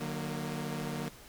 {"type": "chord", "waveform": "sawtooth", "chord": "D augmented", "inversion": "none", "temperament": "equal with one note detuned", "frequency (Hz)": [150.61, 185, 233.1], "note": ["D3", "F#3", "A#3"], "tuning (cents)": [44, 0, 0], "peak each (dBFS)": [-34, -37, -35], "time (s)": [0, 1.09], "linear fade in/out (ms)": 10, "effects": ["pink hiss -53 dBFS RMS until 1.28 s"]}